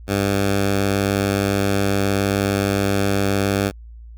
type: tone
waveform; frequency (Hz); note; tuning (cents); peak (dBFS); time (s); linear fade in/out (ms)
10% pulse; 99.2; G2; +21; -9; 0.07-3.72; 50
effects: added 57 Hz sine -36 dBFS peak until 4.17 s